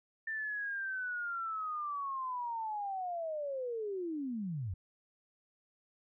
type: linear sweep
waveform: sine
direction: down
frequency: 1791 to 82 Hz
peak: -35 dBFS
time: 0.27-4.74 s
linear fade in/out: 5 ms
effects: none